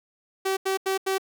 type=tone bursts; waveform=sawtooth; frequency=383.9 Hz; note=G4; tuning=36 cents flat; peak=-19 dBFS; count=4; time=0.45-1.182 s; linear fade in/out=10 ms; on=120 ms; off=84 ms; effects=none